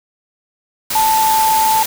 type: tone in noise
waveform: sine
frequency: 880 Hz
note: A5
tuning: in tune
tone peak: -11 dBFS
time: 0.95-1.83 s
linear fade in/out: 5 ms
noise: white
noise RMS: -20 dBFS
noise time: 0.9-1.86 s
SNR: +6 dB
effects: none